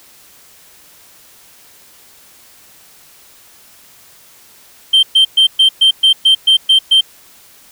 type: tone bursts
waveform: sine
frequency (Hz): 3136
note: G7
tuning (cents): 0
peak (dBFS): -3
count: 10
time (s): 4.93-7.01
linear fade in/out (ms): 10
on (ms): 100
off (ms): 120
effects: tanh soft clip ceiling -4 dBFS + white hiss -44 dBFS RMS until 7.71 s